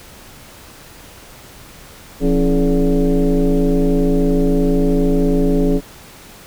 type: tone with frequency modulation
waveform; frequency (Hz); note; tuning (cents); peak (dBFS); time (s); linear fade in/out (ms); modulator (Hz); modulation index
sine; 123.47; B2; 0; -11; 2.2-5.81; 50; 150; 2.3
effects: pink hiss -40 dBFS RMS until 6.46 s